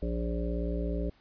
harmonic tone, 58.27 Hz, A#1, in tune, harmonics 1 / 3 / 5 / 7 / 9 / 10, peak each -31 / -36 / -38 / -39 / -41 / -41 dBFS, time 0.02-1.1 s, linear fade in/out 5 ms, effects pink hiss -64 dBFS RMS until 1.2 s + resampled to 11025 Hz

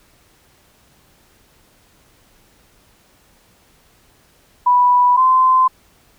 sine tone pair in turn, 985 / 1032.4 Hz, B5 / C6, -5 / -23 cents, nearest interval minor second, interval 82 cents, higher second, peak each -9 dBFS, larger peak neither, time 4.66-5.17 / 5.17-5.68 s, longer neither, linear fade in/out 10 ms, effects pink hiss -54 dBFS RMS until 6.18 s

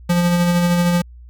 square tone with tremolo, 174.61 Hz, F3, in tune, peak -13 dBFS, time 0.09-1.02 s, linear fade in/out 10 ms, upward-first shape sine, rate 13 Hz, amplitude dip 30%, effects added 60 Hz sine -37 dBFS peak until 1.29 s

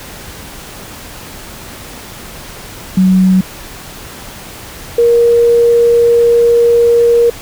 sine tone pair in turn, 186.9 / 471 Hz, F#3 / A#4, +18 / +18 cents, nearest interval octave + major third, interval 1600 cents, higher second, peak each -5 dBFS, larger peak neither, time 2.97-3.41 / 4.98-7.3 s, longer second, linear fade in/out 5 ms, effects pink hiss -30 dBFS RMS until 7.41 s

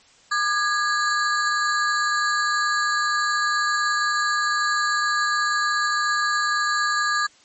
square ring-modulated tone, 1430 Hz, F6, 41 cents sharp, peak -17 dBFS, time 0.31-7.27 s, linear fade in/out 10 ms, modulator 229 Hz, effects white hiss -54 dBFS RMS until 7.44 s + MP3 32 kbps

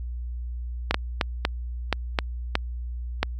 clicks, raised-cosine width 0.3 ms, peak -4 dBFS, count 8, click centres 0.91 / 0.944 / 1.212 / 1.451 / 1.927 / 2.188 / 2.554 / 3.23 s, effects added 60 Hz sine -29 dBFS peak until 3.39 s + MP3 64 kbps

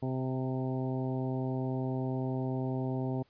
harmonic tone with a mistuned harmonic, 130 Hz, C3, 11 cents flat, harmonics 1 / 2 / 3 / 4 / 5 / 6 / 7, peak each -33 / -35 / -39 / -45 / -43 / -46 / -48 dBFS, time 0.02-3.23 s, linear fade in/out 10 ms, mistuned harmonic 6, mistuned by +17 cents, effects pink hiss -69 dBFS RMS until 3.29 s + resampled to 11025 Hz

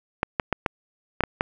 clicks, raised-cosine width 0.5 ms, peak -6 dBFS, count 7, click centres 0.231 / 0.398 / 0.527 / 0.662 / 1.207 / 1.237 / 1.409 s, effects none

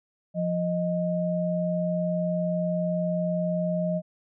sine tone pair together, 174.63 / 622.3 Hz, F3 / D#5, 0 / 0 cents, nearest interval octave + minor seventh, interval 2200 cents, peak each -26 / -27 dBFS, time 0.34-4.02 s, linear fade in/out 50 ms, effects none

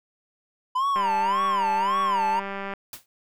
triangle tone with vibrato, 987 Hz, B5, 1 cent flat, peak -19 dBFS, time 0.75-2.4 s, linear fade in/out 10 ms, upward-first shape sine, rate 1.8 Hz, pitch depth 220 cents each way
click train, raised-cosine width 0.5 ms, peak -18 dBFS, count 351, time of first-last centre 0.96-2.737 s, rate 197 Hz
white noise with exponential decay, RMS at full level -33 dBFS, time 2.93-3.06 s, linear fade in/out 2 ms, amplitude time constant 28 ms
effects none

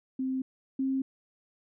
sine tone pair in turn, 261.6 / 266.6 Hz, C4 / C4, 0 / +33 cents, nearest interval unison, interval 33 cents, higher second, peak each -28 / -26 dBFS, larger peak second, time 0.19-0.42 / 0.79-1.02 s, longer neither, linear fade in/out 5 ms, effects none

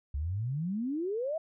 sine exponential sweep, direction up, 66.5 to 666 Hz, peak -30 dBFS, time 0.14-1.38 s, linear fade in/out 5 ms, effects none

